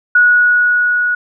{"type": "tone with level ramp", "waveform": "sine", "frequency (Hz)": 1460, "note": "F#6", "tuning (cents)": -24, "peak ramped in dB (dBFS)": [-5, -12], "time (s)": [0.15, 1.15], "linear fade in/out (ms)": 5, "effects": []}